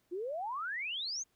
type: exponential sweep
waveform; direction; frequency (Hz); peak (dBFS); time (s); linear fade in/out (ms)
sine; up; 334.9 to 6710; -35; 0.11-1.24; 20
effects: pink hiss -75 dBFS RMS until 1.35 s